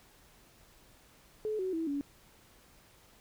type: tone with pitch steps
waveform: sine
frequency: 430 / 374.3 / 325.9 / 283.7 Hz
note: A4 / F#4 / E4 / C#4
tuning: -40 / +20 / -20 / +40 cents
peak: -31 dBFS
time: 1.45-2.01 s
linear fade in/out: 0 ms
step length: 140 ms
effects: pink hiss -61 dBFS RMS until 3.2 s